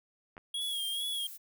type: clicks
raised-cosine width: 0.5 ms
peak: -33 dBFS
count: 2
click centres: 0.368 / 0.379 s
type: tone with vibrato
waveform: square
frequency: 3290 Hz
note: G#7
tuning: 17 cents flat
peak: -33 dBFS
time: 0.54-1.27 s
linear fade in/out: 5 ms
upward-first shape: sine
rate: 2.3 Hz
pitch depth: 56 cents each way
type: noise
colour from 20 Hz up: violet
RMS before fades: -46 dBFS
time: 0.6-1.38 s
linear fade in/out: 20 ms
effects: none